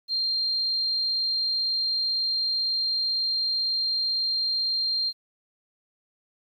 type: tone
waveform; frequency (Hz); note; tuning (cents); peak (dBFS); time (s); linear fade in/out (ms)
sine; 4186; C8; 0; -23; 0.08-5.13; 50
effects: 10-bit